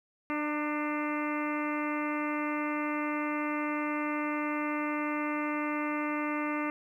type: harmonic tone with a mistuned harmonic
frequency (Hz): 298.2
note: D4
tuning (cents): +27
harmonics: 1 / 2 / 3 / 4 / 5 / 6 / 7 / 8 / 9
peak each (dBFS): -32 / -39 / -40 / -37 / -43 / -45 / -39 / -46 / -46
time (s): 0.3-6.7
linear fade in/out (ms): 0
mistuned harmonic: 3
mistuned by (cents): +31
effects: 11-bit